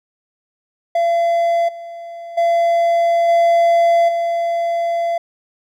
triangle tone with level steps, 680 Hz, F5, 46 cents flat, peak -11 / -27 / -10 / -8 / -14 dBFS, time 0.95-5.18 s, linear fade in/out 5 ms, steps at 1.68 / 2.37 / 3.28 / 4.08 s, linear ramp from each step 10 ms, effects none

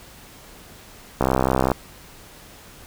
click train, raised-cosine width 1 ms, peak -4 dBFS, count 34, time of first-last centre 1.21-1.717 s, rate 65.1 Hz, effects pink hiss -45 dBFS RMS until 2.86 s

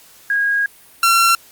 sine / sawtooth tone pair in turn, 1638 / 1361.2 Hz, G#6 / F6, -24 / -45 cents, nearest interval minor third, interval 321 cents, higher first, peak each -14 / -7 dBFS, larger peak second, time 0.3-0.66 / 1.03-1.35 s, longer first, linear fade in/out 2 ms, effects white hiss -46 dBFS RMS until 1.51 s + Opus 48 kbps

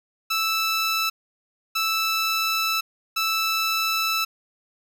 15% pulse tone bursts at uneven times, 1318 Hz, E6, 1 cent flat, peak -15 dBFS, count 3, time 0.3-1.1 / 1.75-2.81 / 3.16-4.25 s, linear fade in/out 10 ms, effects none

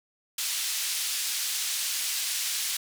pink band-pass noise, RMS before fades -30 dBFS, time 0.38-2.77 s, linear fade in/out 5 ms, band 3500 to 13000 Hz, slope 12 dB/octave, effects none

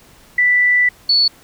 sine tone pair in turn, 1975.5 / 4435 Hz, B6 / C#8, 0 / 0 cents, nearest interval octave + major second, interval 1400 cents, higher second, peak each -10 dBFS, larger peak neither, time 0.38-0.89 / 1.09-1.28 s, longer first, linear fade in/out 5 ms, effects pink hiss -47 dBFS RMS until 1.43 s

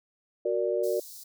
sine chord, Gb augmented, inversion none, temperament equal, 370 / 466.2 / 587.3 Hz, Gb4 / Bb4 / D5, 0 / 0 / 0 cents, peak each -29 dBFS, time 0.45-1 s, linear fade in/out 5 ms
white high-pass noise, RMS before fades -45 dBFS, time 0.83-1.24 s, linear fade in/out 10 ms, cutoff 4100 Hz, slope 48 dB/octave
effects none

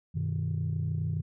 sine chord, G augmented, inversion none, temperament equal with one note detuned, 96.26 / 123.47 / 155.56 Hz, G2 / B2 / D#3, -31 / 0 / 0 cents, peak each -31 / -34 / -30 dBFS, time 0.14-1.22 s, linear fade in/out 20 ms, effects tanh soft clip ceiling -22 dBFS

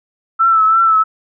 sine tone with vibrato, 1322 Hz, E6, 5 cents sharp, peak -8 dBFS, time 0.39-1.04 s, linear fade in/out 20 ms, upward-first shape triangle, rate 3 Hz, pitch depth 47 cents each way, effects none

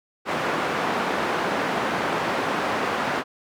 white band-pass noise, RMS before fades -25 dBFS, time 0.25-3.24 s, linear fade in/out 50 ms, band 180 to 1300 Hz, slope 12 dB/octave, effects none

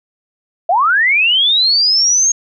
sine linear sweep, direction up, 641 to 6580 Hz, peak -9 dBFS, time 0.69-2.32 s, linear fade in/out 5 ms, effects none

